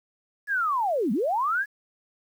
sine linear two-way sweep, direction down then up, 1725 to 185 to 1725 Hz, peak -22 dBFS, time 0.47-1.66 s, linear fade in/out 50 ms, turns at 1.12 s, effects 9-bit

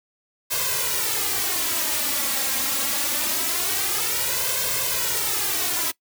white noise with flanger, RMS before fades -24 dBFS, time 0.5-5.92 s, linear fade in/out 20 ms, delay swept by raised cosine 1.9 to 3.7 ms, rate 0.24 Hz, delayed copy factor +1, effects noise-tail reverb RT60 0.1 s tail -21 dB re dry + high-pass 80 Hz 12 dB/octave

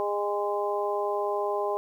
harmonic tone with a mistuned harmonic, 204.6 Hz, G#3, 26 cents flat, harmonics 2 / 3 / 4 / 5, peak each -29 / -31 / -32 / -33 dBFS, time 0-1.77 s, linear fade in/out 0 ms, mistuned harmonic 5, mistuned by +16 cents, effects 10-bit

